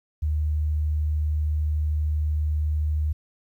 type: tone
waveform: sine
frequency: 76.1 Hz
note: D#2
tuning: 38 cents flat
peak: -21 dBFS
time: 0.22-3.13 s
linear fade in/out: 10 ms
effects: 10-bit